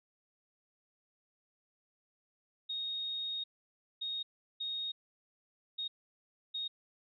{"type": "tone bursts at uneven times", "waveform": "sine", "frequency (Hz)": 3729, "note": "A#7", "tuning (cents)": 0, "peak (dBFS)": -35, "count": 5, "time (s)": [[2.69, 3.44], [4.01, 4.23], [4.6, 4.92], [5.78, 5.88], [6.54, 6.68]], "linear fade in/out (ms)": 10, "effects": []}